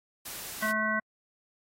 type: noise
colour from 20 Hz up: white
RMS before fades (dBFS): -40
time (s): 0.25-0.72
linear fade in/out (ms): 10
type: harmonic tone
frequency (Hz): 216.5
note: A3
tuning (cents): -28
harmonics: 1 / 3 / 5 / 7 / 9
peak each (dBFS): -34 / -35 / -33 / -30 / -32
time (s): 0.62-1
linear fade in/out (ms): 10
effects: AAC 48 kbps